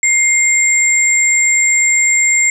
sine tone pair together, 2117 / 7449 Hz, C7 / A#8, +20 / -2 cents, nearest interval octave + minor seventh, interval 2178 cents, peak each -12 dBFS, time 0.03-2.5 s, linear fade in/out 2 ms, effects none

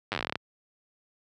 slowing click train, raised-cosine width 0.3 ms, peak -13 dBFS, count 14, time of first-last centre 0.12-0.356 s, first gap 9 ms, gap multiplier 1.11, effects high-pass 80 Hz 12 dB/octave

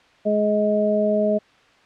harmonic tone, 210.2 Hz, G#3, 21 cents sharp, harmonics 1 / 2 / 3, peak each -22 / -24 / -19 dBFS, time 0.25-1.39 s, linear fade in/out 20 ms, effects white hiss -54 dBFS RMS until 1.85 s + low-pass 3000 Hz 12 dB/octave

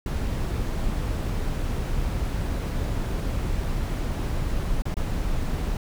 brown noise with dropouts, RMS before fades -26 dBFS, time 0.06-5.77 s, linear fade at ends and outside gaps 2 ms, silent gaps 4.821-4.854 / 4.942-4.968 s, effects none

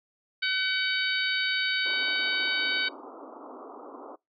harmonic tone, 756 Hz, F#5, 37 cents sharp, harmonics 2 / 3 / 4 / 5 / 6, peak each -29 / -31 / -32 / -33 / -34 dBFS, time 0.42-2.89 s, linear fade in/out 10 ms
pink band-pass noise, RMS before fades -44 dBFS, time 1.85-4.16 s, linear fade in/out 10 ms, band 250 to 1300 Hz, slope 96 dB/octave
effects noise-tail reverb RT60 0.2 s tail -25 dB re dry

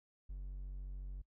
triangle tone, 46.9 Hz, F#1, 24 cents sharp, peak -40 dBFS, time 0.29-1.22 s, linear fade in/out 10 ms, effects noise-tail reverb RT60 0.1 s tail -22 dB re dry

